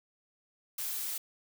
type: noise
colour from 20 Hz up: blue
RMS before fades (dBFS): -36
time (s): 0.78-1.18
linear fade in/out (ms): 5
effects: none